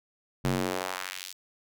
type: tone with high-pass filter sweep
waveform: square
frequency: 46.25 Hz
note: F#1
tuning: in tune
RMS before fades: -32 dBFS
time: 0.44-1.33 s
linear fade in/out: 10 ms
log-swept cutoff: 120 to 4900 Hz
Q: 1.1
effects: none